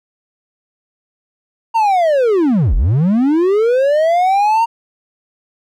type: linear two-way sweep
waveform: triangle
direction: down then up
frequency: 932.3 to 34.65 to 932.3 Hz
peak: -8 dBFS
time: 1.74-4.66 s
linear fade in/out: 20 ms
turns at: 2.75 s
effects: none